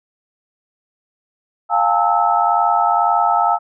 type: tone cluster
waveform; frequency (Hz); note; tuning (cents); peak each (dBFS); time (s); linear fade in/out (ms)
sine; 701 / 811 / 893 / 1303; F5 / G#5 / A5 / E6; +6 / -41 / +25 / -20; -18; 1.69-3.59; 50
effects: none